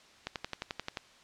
click train, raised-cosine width 0.2 ms, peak -17 dBFS, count 9, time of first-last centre 0.27-0.972 s, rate 11.4 Hz, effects white hiss -58 dBFS RMS until 1.23 s + low-pass 5000 Hz 12 dB/octave

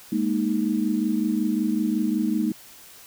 sine chord, Ab suspended second, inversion none, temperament equal, 207.7 / 233.1 / 311.1 Hz, Ab3 / Bb3 / Eb4, 0 / 0 / 0 cents, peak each -25 dBFS, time 0.12-2.52 s, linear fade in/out 5 ms, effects white hiss -47 dBFS RMS until 3.06 s

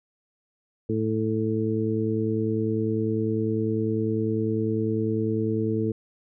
harmonic tone, 110 Hz, A2, in tune, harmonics 1 / 2 / 3 / 4, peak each -28 / -28 / -28 / -28 dBFS, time 0.89-5.92 s, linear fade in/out 5 ms, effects none

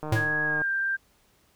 click train, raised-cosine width 1 ms, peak -21 dBFS, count 91, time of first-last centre 0.03-0.618 s, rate 153 Hz
square tone with exponential decay, 110.6 Hz, A2, 9 cents sharp, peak -19 dBFS, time 0.12-0.37 s, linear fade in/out 5 ms, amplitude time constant 54 ms
sine tone with pitch glide, 1661.2 to 1581.6 Hz, G#6 to G6, 0 to +15 cents, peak -24 dBFS, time 0.15-0.97 s, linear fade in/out 20 ms, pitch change -85 cents, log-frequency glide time 0.45-0.7 s
effects pink hiss -64 dBFS RMS until 1.55 s

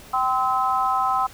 harmonic tone, 258.2 Hz, C4, 23 cents flat, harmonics 3 / 4 / 5, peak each -23 / -23 / -23 dBFS, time 0.13-1.27 s, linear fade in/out 10 ms, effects pink hiss -45 dBFS RMS until 1.33 s

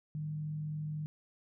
sine tone with frequency modulation, 152.4 Hz, D#3, 36 cents flat, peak -35 dBFS, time 0.15-1.06 s, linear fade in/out 0 ms, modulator 44 Hz, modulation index 0.23, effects none

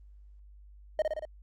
triangle tone with echo, 620 Hz, D#5, 6 cents flat, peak -21 dBFS, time 0.99-1.02 s, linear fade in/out 2 ms, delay 58 ms, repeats 4, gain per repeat -3 dB, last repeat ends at 1.252 s, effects added 50 Hz sine -50 dBFS peak until 1.42 s + Opus 32 kbps

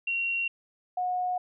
sine tone pair in turn, 2745 / 727.1 Hz, F7 / F#5, -31 / -30 cents, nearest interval octave + major seventh, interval 2299 cents, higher first, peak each -26 dBFS, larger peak neither, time 0.07-0.48 / 0.97-1.38 s, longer neither, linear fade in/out 5 ms, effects none

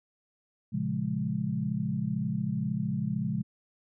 sine chord, Bb minor seventh, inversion none, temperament equal, 116.54 / 138.59 / 174.61 / 207.7 Hz, Bb2 / Db3 / F3 / Ab3, 0 / 0 / 0 / 0 cents, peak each -36 / -33 / -33 / -32 dBFS, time 0.72-3.43 s, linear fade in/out 20 ms, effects none

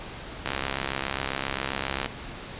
click train, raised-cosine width 0.3 ms, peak -11 dBFS, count 109, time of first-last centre 0.46-2.06 s, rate 67.5 Hz, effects pink hiss -39 dBFS RMS until 2.59 s + resampled to 8000 Hz

